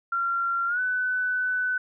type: tone with pitch glide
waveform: sine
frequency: 1376 to 1500.5 Hz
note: F6 to F#6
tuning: -26 to +24 cents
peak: -23 dBFS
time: 0.12-1.78 s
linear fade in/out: 5 ms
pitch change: +150 cents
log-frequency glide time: 0.67-0.8 s
effects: none